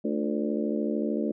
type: harmonic tone with a mistuned harmonic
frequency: 73.4 Hz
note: D2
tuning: in tune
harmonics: 3 / 4 / 5 / 6 / 7 / 8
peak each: -29 / -31 / -33 / -35 / -36 / -37 dBFS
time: 0.04-1.32 s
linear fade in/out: 10 ms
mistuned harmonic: 5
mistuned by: -73 cents
effects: none